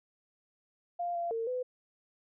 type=tone with pitch steps; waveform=sine; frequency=698 / 687 / 455.2 / 503 Hz; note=F5 / F5 / A#4 / B4; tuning=-1 / -29 / -41 / +32 cents; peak=-31 dBFS; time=0.99-1.63 s; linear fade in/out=10 ms; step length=160 ms; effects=none

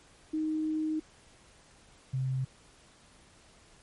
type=tone pair in turn; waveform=sine; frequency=311.9 / 131.14 Hz; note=D#4 / C3; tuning=+4 / +4 cents; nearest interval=octave + minor third; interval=1500 cents; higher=first; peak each=-28 dBFS; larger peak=neither; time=0.33-1 / 2.13-2.45 s; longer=first; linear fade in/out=10 ms; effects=pink hiss -59 dBFS RMS until 3.82 s + MP3 48 kbps

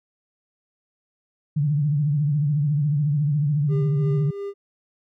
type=tone with vibrato; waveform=sine; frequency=146.83 Hz; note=D3; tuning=in tune; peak=-18 dBFS; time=1.56-4.31 s; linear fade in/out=10 ms; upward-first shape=triangle; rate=14 Hz; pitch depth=120 cents each way
type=tone with tremolo; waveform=triangle; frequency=400.9 Hz; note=G4; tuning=39 cents sharp; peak=-25 dBFS; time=3.68-4.54 s; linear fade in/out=50 ms; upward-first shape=sine; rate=2.9 Hz; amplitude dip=55%
effects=none

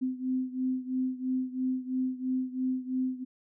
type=beating tone pair; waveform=sine; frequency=256.4 / 259.4 Hz; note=C4 / C4; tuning=-35 / -15 cents; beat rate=3 Hz; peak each=-30 / -33 dBFS; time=0.01-3.25 s; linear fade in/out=20 ms; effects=none

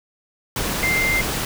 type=tone in noise; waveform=sine; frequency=2093 Hz; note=C7; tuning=in tune; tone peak=-18 dBFS; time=0.83-1.21 s; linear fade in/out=2 ms; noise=pink; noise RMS=-24 dBFS; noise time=0.56-1.45 s; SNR=+3 dB; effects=none

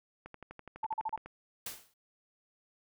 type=click train; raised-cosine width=0.5 ms; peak=-31 dBFS; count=13; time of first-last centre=0.26-1.26 s; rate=12 Hz
type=tone bursts; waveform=sine; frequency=880 Hz; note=A5; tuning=in tune; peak=-31 dBFS; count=5; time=0.83-1.161 s; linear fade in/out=5 ms; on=35 ms; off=39 ms
type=noise with exponential decay; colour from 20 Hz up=white; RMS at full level=-37 dBFS; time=1.66-1.94 s; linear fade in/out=5 ms; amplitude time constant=60 ms
effects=none

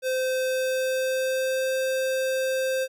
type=tone with pitch glide; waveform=square; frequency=517 to 523.9 Hz; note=C5 to C5; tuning=-21 to +2 cents; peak=-24 dBFS; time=0.02-2.88 s; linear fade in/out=50 ms; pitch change=+23 cents; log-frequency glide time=0.47-1.74 s; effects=none

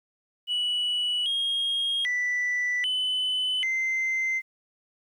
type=tone with pitch steps; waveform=sine; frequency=2945 / 3255 / 1974 / 3016 / 2076 Hz; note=F#7 / G#7 / B6 / F#7 / C7; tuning=-9 / -36 / -1 / +32 / -14 cents; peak=-22 dBFS; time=0.47-4.42 s; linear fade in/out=50 ms; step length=790 ms; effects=tanh soft clip ceiling -22 dBFS + 10-bit

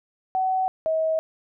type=tone pair in turn; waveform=sine; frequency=753 / 638.6 Hz; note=F#5 / D#5; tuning=+30 / +45 cents; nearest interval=minor third; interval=285 cents; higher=first; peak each=-20 dBFS; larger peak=neither; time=0.35-0.68 / 0.86-1.19 s; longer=neither; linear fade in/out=0 ms; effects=none

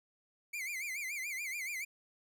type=tone with vibrato; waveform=45% pulse; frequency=2217 Hz; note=C#7; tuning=in tune; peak=-37 dBFS; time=0.53-1.85 s; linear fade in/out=10 ms; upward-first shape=sine; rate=7 Hz; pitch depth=160 cents each way; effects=none

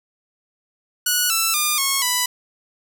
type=tone with pitch steps; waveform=5% pulse; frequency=1467 / 1329.8 / 1205.4 / 1092.7 / 990.5 Hz; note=F#6 / E6 / D6 / C#6 / B5; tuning=-15 / +15 / +45 / -25 / +5 cents; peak=-6 dBFS; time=1.06-2.26 s; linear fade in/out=5 ms; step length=240 ms; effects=none

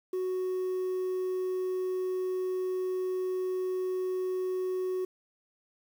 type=tone; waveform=sine; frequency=370 Hz; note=F#4; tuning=in tune; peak=-26 dBFS; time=0.13-5.05 s; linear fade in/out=5 ms; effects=tanh soft clip ceiling -28 dBFS + 9-bit

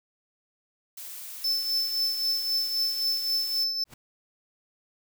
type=noise; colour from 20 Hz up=blue; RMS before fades=-40 dBFS; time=0.97-3.64 s; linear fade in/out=5 ms
type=tone with tremolo; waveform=triangle; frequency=5274 Hz; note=E8; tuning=in tune; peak=-21 dBFS; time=1.44-3.84 s; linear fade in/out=5 ms; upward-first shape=triangle; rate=3.8 Hz; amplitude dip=60%
type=noise with exponential growth; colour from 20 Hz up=pink; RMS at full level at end=-41 dBFS; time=3.85-3.94 s; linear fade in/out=5 ms; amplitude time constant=19 ms
effects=none

